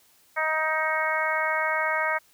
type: harmonic tone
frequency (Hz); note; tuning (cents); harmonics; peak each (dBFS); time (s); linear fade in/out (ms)
313.9; D#4; +15; 2 / 3 / 4 / 5 / 6 / 7; -30 / -30 / -30 / -30 / -30 / -30; 0.36-2.19; 20
effects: white hiss -60 dBFS RMS until 2.33 s